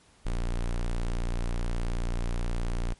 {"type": "tone", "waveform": "square", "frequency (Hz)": 29.38, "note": "A#0", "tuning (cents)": 14, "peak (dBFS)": -27, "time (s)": [0.25, 2.94], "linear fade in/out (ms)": 10, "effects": ["pink hiss -60 dBFS RMS until 2.99 s", "MP3 48 kbps"]}